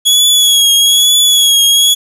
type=tone with vibrato; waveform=sawtooth; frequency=3353 Hz; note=G#7; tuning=16 cents sharp; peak=-3 dBFS; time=0.05-1.95 s; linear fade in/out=20 ms; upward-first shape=triangle; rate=1.1 Hz; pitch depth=49 cents each way; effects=resampled to 32000 Hz + 7-bit